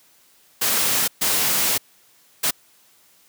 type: noise bursts at uneven times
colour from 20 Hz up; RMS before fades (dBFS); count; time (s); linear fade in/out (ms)
white; -20; 3; 0.61-1.08 / 1.21-1.78 / 2.43-2.51; 10
effects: white hiss -56 dBFS RMS until 3.28 s + high-pass 100 Hz 12 dB/octave